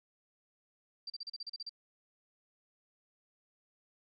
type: tone bursts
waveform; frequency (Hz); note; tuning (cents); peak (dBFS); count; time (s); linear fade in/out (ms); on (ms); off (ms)
sine; 4699; D8; 0; -39; 10; 1.07-1.694; 5; 30; 36
effects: none